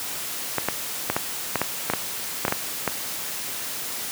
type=clicks; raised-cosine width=0.5 ms; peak=-6 dBFS; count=12; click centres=0.583 / 0.686 / 1.1 / 1.165 / 1.557 / 1.616 / 1.9 / 1.936 / 2.451 / 2.481 / 2.524 / 2.877 s; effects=white hiss -31 dBFS RMS until 4.11 s + high-pass 100 Hz 12 dB/octave